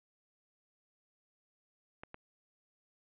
clicks, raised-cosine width 0.5 ms, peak -30 dBFS, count 2, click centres 2.035 / 2.144 s, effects resampled to 8000 Hz

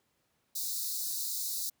white high-pass noise, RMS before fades -35 dBFS, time 0.55-1.7 s, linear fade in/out 10 ms, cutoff 3800 Hz, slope 96 dB/octave, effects pink hiss -75 dBFS RMS until 1.8 s + high-pass 100 Hz 12 dB/octave

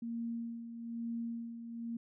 sine tone with tremolo, 232.3 Hz, A#3, 6 cents flat, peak -35 dBFS, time 0.02-1.97 s, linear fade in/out 5 ms, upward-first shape sine, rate 1.1 Hz, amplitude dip 60%, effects none

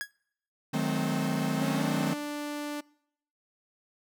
45% pulse tone with exponential decay, 1661.2 Hz, G#6, in tune, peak -28 dBFS, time 0.01-0.11 s, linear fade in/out 0 ms, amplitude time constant 21 ms
45% pulse chord, D# diminished seventh, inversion none, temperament equal with one note detuned, 155.56 / 185 / 215.5 / 261.6 Hz, D#3 / F#3 / A3 / C4, 0 / 0 / -36 / 0 cents, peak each -32 / -34 / -32 / -32 dBFS, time 0.73-2.14 s, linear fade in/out 10 ms
sawtooth tone with pitch glide, 275.9 to 294 Hz, C#4 to D4, -8 to +2 cents, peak -29 dBFS, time 1.61-2.81 s, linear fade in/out 10 ms, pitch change +110 cents, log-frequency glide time 1.73-1.89 s
effects noise-tail reverb RT60 0.7 s tail -24 dB re dry

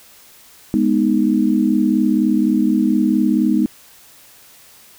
sine chord, G# minor, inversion none, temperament equal, 207.7 / 246.9 / 311.1 Hz, G#3 / B3 / D#4, 0 / 0 / 0 cents, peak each -17 dBFS, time 0.74-3.66 s, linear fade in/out 0 ms, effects white hiss -46 dBFS RMS until 4.98 s

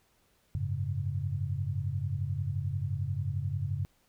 sine chord, F# suspended second, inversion none, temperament equal, 92.5 / 103.83 / 138.59 Hz, F#2 / G#2 / C#3, 0 / 0 / 0 cents, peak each -34 dBFS, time 0.55-3.85 s, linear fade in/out 0 ms, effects pink hiss -69 dBFS RMS until 4.08 s

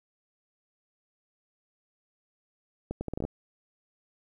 accelerating click train, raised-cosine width 2 ms, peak -19 dBFS, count 9, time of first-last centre 2.91-3.251 s, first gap 100 ms, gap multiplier 0.73, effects 10-bit

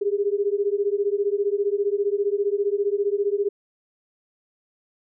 sine beating tone pair, 398 / 413 Hz, G4 / G#4, +26 / -10 cents, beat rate 15 Hz, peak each -23 dBFS, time 0.01-3.49 s, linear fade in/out 10 ms, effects none

